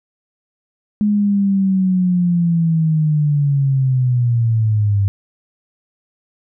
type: linear sweep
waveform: sine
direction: down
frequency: 210.2 to 98 Hz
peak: -12 dBFS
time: 1.01-5.08 s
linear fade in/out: 0 ms
effects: none